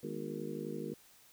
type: harmonic tone with a mistuned harmonic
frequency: 51.7 Hz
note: G#1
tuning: 7 cents flat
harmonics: 3 / 4 / 5 / 6 / 7 / 8 / 9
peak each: -46 / -45 / -46 / -46 / -44 / -47 / -45 dBFS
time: 0.03-0.94 s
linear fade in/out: 5 ms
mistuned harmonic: 5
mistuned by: -110 cents
effects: white hiss -62 dBFS RMS until 1.32 s